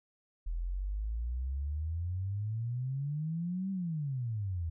sine exponential two-way sweep, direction up then down, 39.93 to 196 to 79.4 Hz, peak -32 dBFS, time 0.46-4.7 s, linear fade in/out 10 ms, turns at 3.71 s, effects none

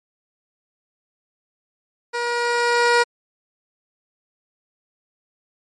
15% pulse tone with level ramp, 477.6 Hz, A#4, 42 cents sharp, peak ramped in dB -16 to -6 dBFS, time 2.13-3.04 s, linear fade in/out 20 ms, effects low-pass 7000 Hz 12 dB/octave + MP3 48 kbps

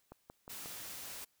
click train, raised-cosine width 1 ms, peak -35 dBFS, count 4, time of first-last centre 0.12-0.659 s, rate 5.57 Hz
white noise, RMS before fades -46 dBFS, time 0.49-1.25 s, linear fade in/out 10 ms
effects white hiss -75 dBFS RMS until 1.4 s

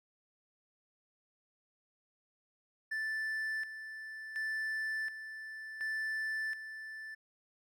triangle tone with tremolo, 1760 Hz, A6, in tune, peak -32 dBFS, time 2.91-7.15 s, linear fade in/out 10 ms, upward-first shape square, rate 0.69 Hz, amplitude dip 65%, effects none

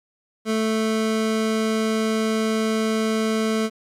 25% pulse tone, 220 Hz, A3, in tune, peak -16 dBFS, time 0.45-3.7 s, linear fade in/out 50 ms, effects low-pass 10000 Hz 12 dB/octave + 9-bit

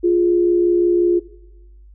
sine tone pair together, 349.6 / 415.3 Hz, F4 / G#4, +2 / 0 cents, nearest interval minor third, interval 298 cents, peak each -12 / -22 dBFS, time 0.03-1.2 s, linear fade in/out 20 ms, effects noise-tail reverb RT60 0.9 s tail -17 dB re dry + added 50 Hz sine -41 dBFS peak until 1.94 s

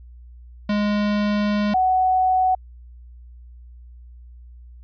square / sine tone pair in turn, 207.3 / 745.4 Hz, G#3 / F#5, -3 / +13 cents, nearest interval octave + minor seventh, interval 2216 cents, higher second, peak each -19 / -15 dBFS, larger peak second, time 0.69-1.74 / 1.74-2.55 s, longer first, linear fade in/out 5 ms, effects added 60 Hz sine -40 dBFS peak until 4.83 s + resampled to 11025 Hz

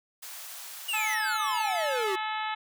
white high-pass noise, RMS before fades -42 dBFS, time 0.22-1.15 s, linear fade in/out 10 ms, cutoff 630 Hz, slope 24 dB/octave
square exponential sweep, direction down, 2948 to 364.4 Hz, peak -29 dBFS, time 0.88-2.16 s, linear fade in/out 10 ms
harmonic tone, 432.4 Hz, A4, 30 cents flat, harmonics 2 / 3 / 4 / 5 / 6 / 7 / 8 / 9, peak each -32 / -36 / -38 / -40 / -42 / -43 / -44 / -45 dBFS, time 0.93-2.55 s, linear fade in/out 10 ms
effects none

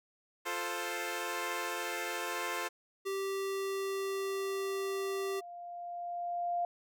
10% pulse chord, F major, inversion none, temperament equal, 349.2 / 440 / 523.3 Hz, F4 / A4 / C5, 0 / 0 / 0 cents, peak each -31 dBFS, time 0.45-2.69 s, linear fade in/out 20 ms
square tone, 390 Hz, G4, 9 cents flat, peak -34 dBFS, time 3.05-5.41 s, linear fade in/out 20 ms
sine tone with exponential growth, 698.5 Hz, F5, in tune, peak -29 dBFS, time 3.52-6.65 s, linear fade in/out 2 ms, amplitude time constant 680 ms
effects none

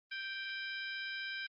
harmonic tone with a mistuned harmonic, 784 Hz, G5, in tune, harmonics 2 / 3 / 4 / 5 / 6, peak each -41 / -45 / -47 / -49 / -51 dBFS, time 0.11-1.47 s, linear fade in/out 10 ms, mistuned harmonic 6, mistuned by +98 cents, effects Opus 24 kbps

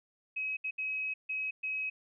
sine tone bursts at uneven times, 2549 Hz, D#7, 41 cents sharp, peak -32 dBFS, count 5, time 0.36-0.57 / 0.64-0.71 / 0.78-1.14 / 1.29-1.51 / 1.63-1.9 s, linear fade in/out 10 ms, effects none

